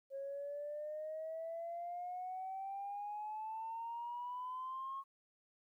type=exponential sweep; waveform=sine; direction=up; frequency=542 to 1093 Hz; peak=-40 dBFS; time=0.1-5.04 s; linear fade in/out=50 ms; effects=tanh soft clip ceiling -36 dBFS + 13-bit